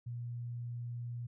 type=tone; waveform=sine; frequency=119.8 Hz; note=A#2; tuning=48 cents sharp; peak=-38 dBFS; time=0.06-1.27 s; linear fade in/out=10 ms; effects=none